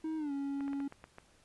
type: tone with pitch glide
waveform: triangle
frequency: 316.7 to 278.9 Hz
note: D#4 to C#4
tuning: +31 to +11 cents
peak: -32 dBFS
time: 0.04-0.88 s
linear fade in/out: 5 ms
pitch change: -220 cents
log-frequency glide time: 0.17-0.32 s
type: clicks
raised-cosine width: 0.5 ms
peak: -33 dBFS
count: 7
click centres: 0.607 / 0.68 / 0.732 / 0.803 / 0.924 / 1.041 / 1.184 s
effects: pink hiss -66 dBFS RMS until 1.44 s + resampled to 24000 Hz